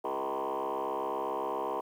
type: tone with frequency modulation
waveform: sine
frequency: 702 Hz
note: F5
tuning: 9 cents sharp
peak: -29 dBFS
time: 0.04-1.81 s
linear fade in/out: 10 ms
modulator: 67.5 Hz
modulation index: 5.3
effects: tanh soft clip ceiling -28 dBFS + 10-bit